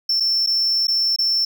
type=tone with dropouts; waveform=triangle; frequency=5380 Hz; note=E8; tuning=34 cents sharp; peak=-15 dBFS; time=0.09-1.45 s; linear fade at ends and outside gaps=5 ms; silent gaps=0.2-0.204 / 0.464-0.471 / 0.871-0.881 / 1.162-1.186 s; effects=none